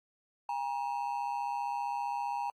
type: ring-modulated tone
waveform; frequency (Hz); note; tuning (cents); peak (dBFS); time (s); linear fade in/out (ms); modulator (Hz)
triangle; 880; A5; 0; -27; 0.49-2.5; 2; 67.6
effects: AAC 64 kbps